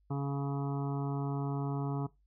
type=harmonic tone; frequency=140 Hz; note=C#3; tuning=18 cents sharp; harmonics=1 / 2 / 3 / 5 / 6 / 7 / 8 / 9; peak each=-32 / -38 / -42 / -46 / -48 / -49 / -50 / -51 dBFS; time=0.1-2.07 s; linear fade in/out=10 ms; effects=noise-tail reverb RT60 0.2 s tail -19 dB re dry + added 50 Hz sine -66 dBFS peak until 2.26 s